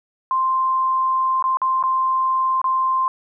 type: tone with dropouts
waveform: sine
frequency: 1046.5 Hz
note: C6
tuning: in tune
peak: -16 dBFS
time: 0.31-3.08 s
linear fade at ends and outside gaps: 1 ms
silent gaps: 1.425-1.44 / 1.571-1.617 / 1.827-1.837 / 2.616-2.642 s
effects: none